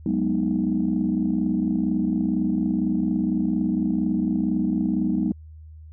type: chord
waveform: sine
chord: G# minor seventh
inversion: third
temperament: equal with one note detuned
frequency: 185 / 209.2 / 246.9 / 311.1 Hz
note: F#3 / G#3 / B3 / D#4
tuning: 0 / +13 / 0 / 0 cents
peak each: -25 dBFS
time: 0.06-5.32 s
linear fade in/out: 2 ms
effects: tanh soft clip ceiling -12 dBFS + added 78 Hz sine -40 dBFS peak until 5.92 s